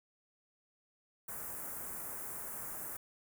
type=band-stop noise; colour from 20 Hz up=white; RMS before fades=-43 dBFS; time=1.28-2.97 s; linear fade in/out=5 ms; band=1700 to 8400 Hz; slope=24 dB/octave; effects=none